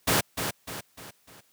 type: noise with echo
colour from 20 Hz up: pink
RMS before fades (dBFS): -22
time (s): 0.07-0.21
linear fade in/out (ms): 10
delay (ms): 300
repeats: 4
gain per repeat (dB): -7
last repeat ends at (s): 1.41
effects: white hiss -65 dBFS RMS until 1.52 s + high-pass 100 Hz 12 dB/octave